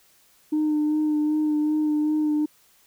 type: tone with vibrato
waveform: sine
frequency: 303.6 Hz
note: D#4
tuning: 42 cents flat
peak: -18 dBFS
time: 0.52-2.46 s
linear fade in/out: 10 ms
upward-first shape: sine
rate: 2.6 Hz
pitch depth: 20 cents each way
effects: tanh soft clip ceiling -17 dBFS + white hiss -59 dBFS RMS until 2.86 s